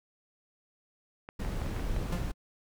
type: clicks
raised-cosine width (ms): 0.5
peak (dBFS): -27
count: 7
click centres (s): 1.289 / 1.449 / 1.617 / 1.662 / 1.764 / 1.796 / 1.964
type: noise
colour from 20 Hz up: brown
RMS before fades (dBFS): -33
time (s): 1.39-2.32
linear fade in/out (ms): 10
type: tone with exponential decay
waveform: 45% pulse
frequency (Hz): 174.61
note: F3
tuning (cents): 0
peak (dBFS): -29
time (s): 2.12-2.34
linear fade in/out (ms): 5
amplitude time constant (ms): 47
effects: none